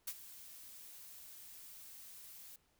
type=noise with ADSR envelope; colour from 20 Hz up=blue; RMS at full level=-39 dBFS; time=0.07-2.56 s; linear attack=9 ms; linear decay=53 ms; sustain=-15 dB; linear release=3 ms; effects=pink hiss -75 dBFS RMS until 2.79 s